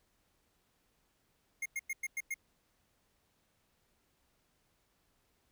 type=tone bursts; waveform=square; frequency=2138 Hz; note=C7; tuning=37 cents sharp; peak=-35 dBFS; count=6; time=1.62-2.342 s; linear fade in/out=5 ms; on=37 ms; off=100 ms; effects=pink hiss -75 dBFS RMS until 5.51 s